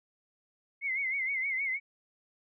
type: tone with vibrato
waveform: sine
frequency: 2138 Hz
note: C7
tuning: 37 cents sharp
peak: -29 dBFS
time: 0.81-1.8 s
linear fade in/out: 50 ms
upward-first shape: sine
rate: 6.4 Hz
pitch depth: 89 cents each way
effects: none